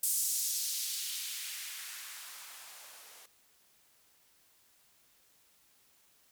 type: noise with band-pass filter sweep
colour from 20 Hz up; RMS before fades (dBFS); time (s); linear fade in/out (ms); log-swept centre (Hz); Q
violet; -38; 0.03-3.26; 5; 8500 to 480; 1.2
effects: white hiss -67 dBFS RMS until 6.31 s